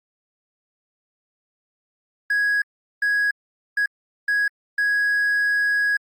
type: tone bursts at uneven times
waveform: triangle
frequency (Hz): 1661.2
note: G#6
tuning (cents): 0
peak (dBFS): -15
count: 5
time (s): 2.3-2.62 / 3.02-3.31 / 3.77-3.86 / 4.28-4.48 / 4.78-5.97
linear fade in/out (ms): 5
effects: tanh soft clip ceiling -12 dBFS + Opus 48 kbps